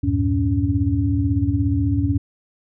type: tone cluster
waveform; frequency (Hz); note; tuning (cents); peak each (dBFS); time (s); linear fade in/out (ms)
sine; 79.4 / 97.2 / 113.6 / 281.1; D#2 / G2 / A#2 / C#4; +36 / -14 / -44 / +24; -23 / -21 / -24 / -21; 0.03-2.18; 10
effects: none